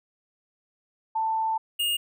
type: tone pair in turn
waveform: sine / square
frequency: 887 / 2842 Hz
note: A5 / F7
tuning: +14 / +30 cents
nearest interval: octave + minor sixth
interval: 2016 cents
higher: second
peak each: -23 / -24 dBFS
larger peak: first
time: 1.15-1.58 / 1.79-1.97 s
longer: first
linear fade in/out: 10 ms
effects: none